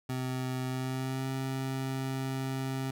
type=tone with pitch glide; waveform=25% pulse; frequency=128.9 to 132.91 Hz; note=C3 to C3; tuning=-26 to +28 cents; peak=-28 dBFS; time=0.09-2.91 s; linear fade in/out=5 ms; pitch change=+54 cents; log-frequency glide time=0.67-1.29 s; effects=none